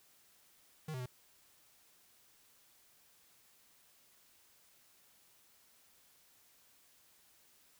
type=tone with pitch steps; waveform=square; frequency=156 / 128.4 / 125.4 Hz; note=D#3 / C3 / B2; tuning=+5 / -32 / +27 cents; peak=-40 dBFS; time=0.88-1.06 s; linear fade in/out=5 ms; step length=60 ms; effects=white hiss -67 dBFS RMS until 7.79 s